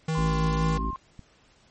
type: tone with vibrato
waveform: square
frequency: 159 Hz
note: D#3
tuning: 38 cents sharp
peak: -25 dBFS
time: 0.08-0.78 s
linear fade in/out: 5 ms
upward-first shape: sine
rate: 2.2 Hz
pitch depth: 8 cents each way
type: tone with pitch glide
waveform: sine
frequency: 1038 to 1059.2 Hz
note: C6 to C6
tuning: -14 to +21 cents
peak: -31 dBFS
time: 0.15-0.96 s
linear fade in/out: 0 ms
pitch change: +35 cents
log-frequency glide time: 0.63-0.74 s
type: harmonic tone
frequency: 54.6 Hz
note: A1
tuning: 13 cents flat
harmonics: 1 / 3 / 4 / 5 / 6 / 7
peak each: -27 / -37 / -36 / -36 / -45 / -41 dBFS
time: 0.17-0.91 s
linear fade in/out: 10 ms
type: clicks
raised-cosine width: 5 ms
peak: -30 dBFS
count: 3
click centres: 0.845 / 0.931 / 1.193 s
effects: pink hiss -60 dBFS RMS until 1.7 s + MP3 32 kbps